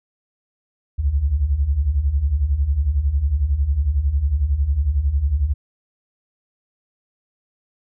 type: beating tone pair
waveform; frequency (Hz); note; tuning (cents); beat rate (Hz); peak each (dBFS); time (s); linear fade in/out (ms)
sine; 63.2 / 74.2; B1 / D2; +41 / +18; 11; -22 / -17; 0.98-5.54; 20
effects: none

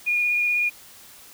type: tone with vibrato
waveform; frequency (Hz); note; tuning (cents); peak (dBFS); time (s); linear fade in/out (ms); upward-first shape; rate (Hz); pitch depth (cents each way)
sine; 2438; D#7; -36; -19; 0.06-0.7; 20; triangle; 16; 16
effects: white hiss -47 dBFS RMS until 1.33 s

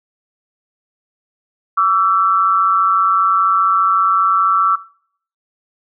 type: tone pair together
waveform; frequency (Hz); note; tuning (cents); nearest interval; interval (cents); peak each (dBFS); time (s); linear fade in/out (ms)
sine; 1148 / 1333; D6 / E6; -40 / +19; minor third; 259; -13; 1.77-4.76; 10
effects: noise-tail reverb RT60 0.6 s tail -21 dB re dry

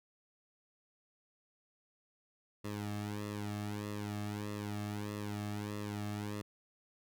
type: tone with flanger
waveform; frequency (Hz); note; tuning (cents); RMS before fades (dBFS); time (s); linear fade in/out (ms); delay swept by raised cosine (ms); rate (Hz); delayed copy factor
sawtooth; 103.83; G#2; 0; -40; 2.64-6.42; 10; 1.3 to 2.07; 1.6; -1
effects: none

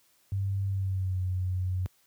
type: tone with pitch glide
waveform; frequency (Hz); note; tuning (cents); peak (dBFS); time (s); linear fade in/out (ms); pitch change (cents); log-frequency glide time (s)
sine; 98 to 91.97; G2 to F#2; 0 to -10; -26; 0.32-1.86; 0; -110; 0.67-1.21
effects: white hiss -66 dBFS RMS until 2.06 s + high-pass 60 Hz 12 dB/octave

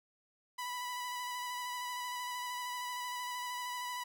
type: tone with vibrato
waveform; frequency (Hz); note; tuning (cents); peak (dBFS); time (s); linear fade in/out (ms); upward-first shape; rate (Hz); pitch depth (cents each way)
sawtooth; 987.8; B5; 0; -34; 0.58-4.04; 10; square; 13; 15
effects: none

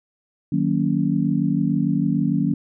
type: chord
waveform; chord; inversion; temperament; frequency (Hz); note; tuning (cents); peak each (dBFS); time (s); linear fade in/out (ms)
sine; D# minor seventh; none; just; 155.56 / 186.68 / 233.3 / 280; D#3 / F#3 / A#3 / C#4; 0 / +16 / +2 / +18; -23; 0.52-2.54; 5
effects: none

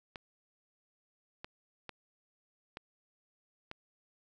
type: clicks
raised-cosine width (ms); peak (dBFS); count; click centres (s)
0.3; -26; 5; 0.158 / 1.445 / 1.893 / 2.771 / 3.714
effects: none

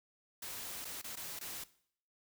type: noise with dropouts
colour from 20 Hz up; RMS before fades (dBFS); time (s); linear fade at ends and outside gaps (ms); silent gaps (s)
white; -44; 0.42-1.64; 5; 0.847-0.851 / 1.016-1.041 / 1.157-1.168 / 1.391-1.41
effects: noise-tail reverb RT60 0.6 s tail -18 dB re dry

